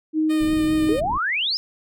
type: tone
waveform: sine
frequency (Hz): 312.3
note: D#4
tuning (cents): +7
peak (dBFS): -17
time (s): 0.13-0.97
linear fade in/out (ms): 50
type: tone with vibrato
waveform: 10% pulse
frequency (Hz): 610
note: D#5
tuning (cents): -34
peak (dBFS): -23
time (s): 0.29-1.01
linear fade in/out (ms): 20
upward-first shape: sine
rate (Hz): 5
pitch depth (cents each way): 21
type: low-pass noise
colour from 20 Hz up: pink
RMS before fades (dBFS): -32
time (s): 0.4-1.18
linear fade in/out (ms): 10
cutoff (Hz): 380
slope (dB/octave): 48
type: exponential sweep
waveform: sine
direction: up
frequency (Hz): 389.7 to 5274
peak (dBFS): -20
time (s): 0.89-1.57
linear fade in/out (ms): 0
effects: none